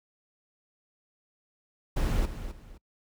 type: noise with echo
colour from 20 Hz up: brown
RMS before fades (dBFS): -26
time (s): 1.96-2.26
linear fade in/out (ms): 10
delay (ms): 260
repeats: 2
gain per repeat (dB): -11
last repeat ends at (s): 2.78
effects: noise-tail reverb RT60 0.1 s tail -26 dB re dry